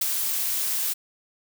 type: noise with ADSR envelope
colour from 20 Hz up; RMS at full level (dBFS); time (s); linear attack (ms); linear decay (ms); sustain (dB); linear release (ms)
blue; -22; 0.01-0.94; 7; 21; -4; 17
effects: none